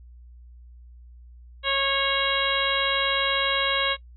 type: harmonic tone with a mistuned harmonic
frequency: 548 Hz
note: C#5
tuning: 20 cents flat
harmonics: 1 / 2 / 3 / 4 / 5 / 6 / 7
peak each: -29 / -29 / -29 / -29 / -29 / -29 / -29 dBFS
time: 1.63-3.97 s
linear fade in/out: 50 ms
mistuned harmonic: 5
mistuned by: +41 cents
effects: noise-tail reverb RT60 0.1 s tail -21 dB re dry + added 60 Hz sine -44 dBFS peak until 4.16 s